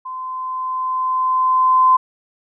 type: tone with level ramp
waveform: sine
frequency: 1030 Hz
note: C6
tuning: 28 cents flat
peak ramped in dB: -26 to -8 dBFS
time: 0.05-1.97 s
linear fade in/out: 10 ms
effects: none